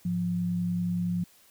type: tone pair together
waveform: sine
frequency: 105.5 / 176.05 Hz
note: G#2 / F3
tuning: +28 / +14 cents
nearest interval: major sixth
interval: 886 cents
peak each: -36 / -26 dBFS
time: 0.05-1.24 s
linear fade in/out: 5 ms
effects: white hiss -59 dBFS RMS until 1.5 s